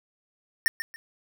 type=tone with echo; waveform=square; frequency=1816 Hz; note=A#6; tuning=46 cents flat; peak=-19 dBFS; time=0.66-0.68 s; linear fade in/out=0 ms; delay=140 ms; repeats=2; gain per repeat=-11 dB; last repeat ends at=0.96 s; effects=none